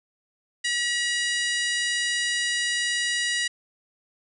harmonic tone with a mistuned harmonic, 961 Hz, B5, 48 cents flat, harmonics 2 / 3 / 4 / 5 / 6 / 7 / 8 / 9 / 10, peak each -26 / -30 / -32 / -34 / -36 / -37 / -38 / -39 / -40 dBFS, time 0.64-3.48 s, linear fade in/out 10 ms, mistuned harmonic 7, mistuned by +30 cents, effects none

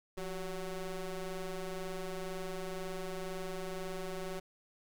25% pulse ring-modulated tone, 185 Hz, F#3, in tune, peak -31 dBFS, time 0.17-4.4 s, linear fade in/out 10 ms, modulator 196 Hz, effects none

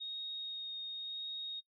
sine tone with vibrato, 3729 Hz, A#7, in tune, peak -39 dBFS, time 0-1.61 s, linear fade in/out 20 ms, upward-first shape triangle, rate 0.94 Hz, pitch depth 10 cents each way, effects noise-tail reverb RT60 0.1 s tail -23 dB re dry

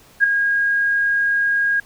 sine tone with ADSR envelope, 1632 Hz, G#6, 31 cents flat, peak -7 dBFS, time 0.2-1.8 s, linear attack 39 ms, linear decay 4 ms, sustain -8 dB, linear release 4 ms, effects pink hiss -49 dBFS RMS until 1.85 s

